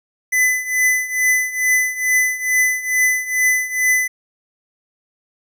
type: tone with tremolo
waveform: square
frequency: 2010 Hz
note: B6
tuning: 30 cents sharp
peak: -12 dBFS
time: 0.32-4.08 s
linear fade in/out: 10 ms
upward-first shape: triangle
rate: 2.3 Hz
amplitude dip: 85%
effects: none